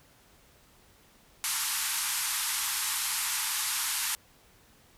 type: band-pass noise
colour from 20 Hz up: white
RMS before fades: -31 dBFS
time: 1.44-4.15 s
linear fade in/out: 0 ms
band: 830 to 13000 Hz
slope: 96 dB/octave
effects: pink hiss -60 dBFS RMS until 4.97 s